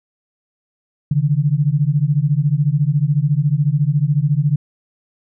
sine beating tone pair, 139.4 / 153.4 Hz, C#3 / D#3, +10 / -24 cents, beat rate 14 Hz, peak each -16 dBFS, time 1.11-4.56 s, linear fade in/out 5 ms, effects none

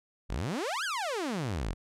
sawtooth exponential two-way sweep, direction up then down, 38.53 to 1713 to 38.53 Hz, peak -27 dBFS, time 0.29-1.74 s, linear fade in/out 20 ms, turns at 0.84 s, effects low-pass 9000 Hz 12 dB/octave

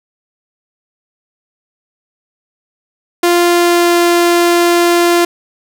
sawtooth tone with pitch glide, 348 to 345.8 Hz, F4 to F4, -6 to -17 cents, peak -4 dBFS, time 3.23-5.25 s, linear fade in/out 5 ms, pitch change -11 cents, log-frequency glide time 3.45-3.99 s, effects none

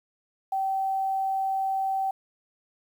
sine tone with quantisation, 772 Hz, G5, 27 cents flat, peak -24 dBFS, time 0.52-2.11 s, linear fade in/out 5 ms, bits 9, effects none

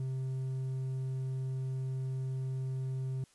sine tone with hard clipping, 131.3 Hz, C3, 6 cents sharp, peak -34 dBFS, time 0-3.24 s, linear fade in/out 2 ms, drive 3 dB, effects white hiss -66 dBFS RMS until 3.34 s + resampled to 24000 Hz

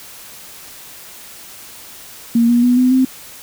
sine tone with pitch steps, 233.1 / 239.5 / 246.1 / 252.9 / 259.8 Hz, A#3 / A#3 / B3 / B3 / C4, 0 / +47 / -6 / +41 / -12 cents, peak -9 dBFS, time 2.35-3.05 s, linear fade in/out 5 ms, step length 140 ms, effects white hiss -37 dBFS RMS until 3.42 s

